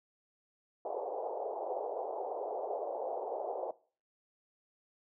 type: band-pass noise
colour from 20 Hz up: pink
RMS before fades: -38 dBFS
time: 0.85-3.71 s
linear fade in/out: 2 ms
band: 420 to 830 Hz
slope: 48 dB/octave
effects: noise-tail reverb RT60 0.4 s tail -20 dB re dry